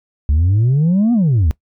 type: exponential two-way sweep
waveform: sine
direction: up then down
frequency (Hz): 69.3 to 246.5 to 70.1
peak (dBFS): -8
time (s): 0.29-1.51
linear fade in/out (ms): 0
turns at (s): 1.13
effects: noise-tail reverb RT60 0.1 s tail -22 dB re dry + tanh soft clip ceiling -9 dBFS